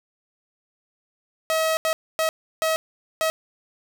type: tone bursts at uneven times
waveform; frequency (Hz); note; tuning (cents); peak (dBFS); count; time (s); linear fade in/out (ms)
sawtooth; 640; D#5; +49; -16; 5; 1.5-1.77 / 1.85-1.93 / 2.19-2.29 / 2.62-2.76 / 3.21-3.3; 0
effects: none